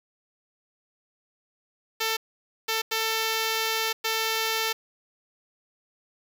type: tone bursts at uneven times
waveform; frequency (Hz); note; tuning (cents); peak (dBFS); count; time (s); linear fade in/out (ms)
5% pulse; 445.4; A4; +21; -13; 4; 2-2.17 / 2.68-2.82 / 2.91-3.93 / 4.04-4.73; 10
effects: 9-bit